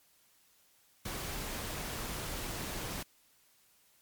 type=noise; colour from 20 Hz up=pink; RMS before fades=-39 dBFS; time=1.05-3.03 s; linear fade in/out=5 ms; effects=white hiss -67 dBFS RMS until 4.01 s + MP3 96 kbps